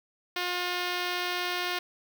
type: tone with notch filter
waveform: 5% pulse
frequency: 356.9 Hz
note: F4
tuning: 38 cents sharp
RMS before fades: -31 dBFS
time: 0.36-1.79 s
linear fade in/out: 5 ms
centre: 9900 Hz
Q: 1.2
effects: none